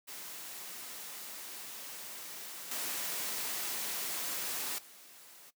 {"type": "noise with level steps", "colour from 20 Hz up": "white", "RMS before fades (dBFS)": [-45, -37, -55], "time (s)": [0.07, 5.51], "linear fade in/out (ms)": 20, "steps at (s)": [2.71, 4.78], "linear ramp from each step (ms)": 5, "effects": ["noise-tail reverb RT60 0.1 s tail -17 dB re dry", "high-pass 200 Hz 12 dB/octave"]}